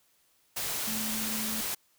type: tone in noise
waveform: sine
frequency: 218.4 Hz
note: A3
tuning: 13 cents flat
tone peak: -36 dBFS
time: 0.87-1.61 s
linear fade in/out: 10 ms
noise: white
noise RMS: -33 dBFS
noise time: 0.56-1.75 s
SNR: -6 dB
effects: white hiss -68 dBFS RMS until 1.98 s